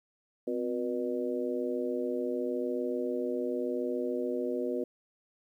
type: harmonic tone with a mistuned harmonic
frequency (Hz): 120.9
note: B2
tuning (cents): -36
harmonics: 2 / 3 / 4 / 5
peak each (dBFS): -35 / -34 / -34 / -39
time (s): 0.47-4.84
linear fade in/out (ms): 5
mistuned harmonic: 2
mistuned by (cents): +98
effects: 11-bit